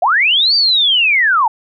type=linear two-way sweep; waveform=sine; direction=up then down; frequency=622.3 to 4699 to 834 Hz; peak=-9 dBFS; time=0.02-1.48 s; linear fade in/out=5 ms; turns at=0.55 s; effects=none

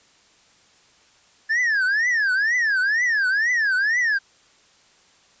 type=tone with vibrato; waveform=triangle; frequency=1723 Hz; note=A6; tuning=37 cents flat; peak=-16 dBFS; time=1.49-4.19 s; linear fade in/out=20 ms; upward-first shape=triangle; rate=2.1 Hz; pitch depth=280 cents each way; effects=white hiss -56 dBFS RMS until 5.4 s + resampled to 16000 Hz

